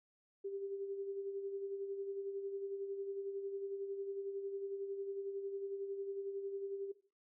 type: tone with tremolo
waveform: sine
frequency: 394.8 Hz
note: G4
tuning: 12 cents sharp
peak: -38 dBFS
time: 0.44-6.92 s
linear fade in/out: 10 ms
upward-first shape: sine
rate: 11 Hz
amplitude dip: 50%
effects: noise-tail reverb RT60 0.4 s tail -17 dB re dry